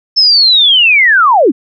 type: linear sweep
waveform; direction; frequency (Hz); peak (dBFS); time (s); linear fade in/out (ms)
sine; down; 5310 to 216.2; -4; 0.16-1.52; 20
effects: none